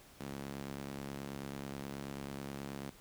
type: tone with high-pass filter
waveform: sawtooth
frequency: 69.3 Hz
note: C#2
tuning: in tune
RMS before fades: -44 dBFS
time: 0.2-2.9 s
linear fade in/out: 5 ms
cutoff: 190 Hz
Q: 1.3
effects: pink hiss -59 dBFS RMS until 3 s